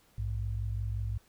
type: tone pair together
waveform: sine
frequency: 58.27 / 103.83 Hz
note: A#1 / G#2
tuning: 0 / 0 cents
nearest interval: minor seventh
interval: 1000 cents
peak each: -34 / -33 dBFS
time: 0.18-1.18 s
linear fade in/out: 5 ms
effects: pink hiss -65 dBFS RMS until 1.28 s